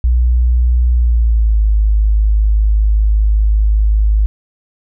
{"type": "tone with pitch glide", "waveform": "sine", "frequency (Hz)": [60.4, 52.58], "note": ["B1", "G#1"], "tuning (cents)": [-38, 22], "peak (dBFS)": -8, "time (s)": [0.04, 4.26], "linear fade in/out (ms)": 0, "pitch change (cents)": -240, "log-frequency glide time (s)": [0.93, 1.62], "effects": []}